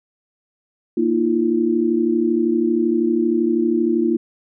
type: chord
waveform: sine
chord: Bb suspended fourth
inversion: none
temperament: equal with one note detuned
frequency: 233.1 / 311.1 / 343.8 Hz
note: Bb3 / Eb4 / F4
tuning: 0 / 0 / -27 cents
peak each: -20 / -21 / -18 dBFS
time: 0.97-4.17 s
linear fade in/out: 5 ms
effects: none